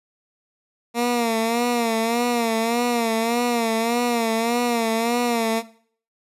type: tone with vibrato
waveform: 15% pulse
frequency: 233.1 Hz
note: A#3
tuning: in tune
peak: -13 dBFS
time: 0.94-5.63 s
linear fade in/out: 50 ms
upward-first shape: sine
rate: 1.7 Hz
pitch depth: 72 cents each way
effects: noise-tail reverb RT60 0.5 s tail -17 dB re dry + resampled to 32000 Hz